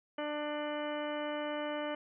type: harmonic tone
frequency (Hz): 297.3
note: D4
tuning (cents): +21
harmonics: 1 / 2 / 3 / 4 / 5 / 6 / 7 / 8 / 10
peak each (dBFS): -40 / -37 / -44 / -46 / -47 / -49 / -50 / -53 / -48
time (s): 0.18-1.95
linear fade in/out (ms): 5
effects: none